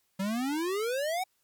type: exponential sweep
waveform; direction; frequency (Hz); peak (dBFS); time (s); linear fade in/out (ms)
square; up; 187 to 770; -29; 0.19-1.24; 10
effects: white hiss -73 dBFS RMS until 1.43 s + MP3 96 kbps